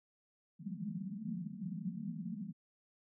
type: band-pass noise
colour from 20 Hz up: pink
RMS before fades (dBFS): -42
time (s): 0.59-2.53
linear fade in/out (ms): 20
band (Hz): 160 to 230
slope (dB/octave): 96
effects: none